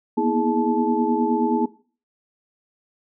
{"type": "tone cluster", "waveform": "sine", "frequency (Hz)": [236.2, 245.7, 322.5, 416.7, 871], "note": ["A#3", "B3", "E4", "G#4", "A5"], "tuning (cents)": [23, -9, -38, 6, -18], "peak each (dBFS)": -24, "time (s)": [0.17, 1.66], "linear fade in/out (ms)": 10, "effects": ["noise-tail reverb RT60 0.4 s tail -18 dB re dry"]}